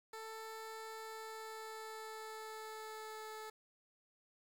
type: tone with pitch glide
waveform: 15% pulse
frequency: 442.6 to 434.7 Hz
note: A4 to A4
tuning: +10 to -21 cents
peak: -40 dBFS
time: 0.13-3.5 s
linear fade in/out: 5 ms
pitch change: -31 cents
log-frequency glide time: 0.87-3.28 s
effects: 11-bit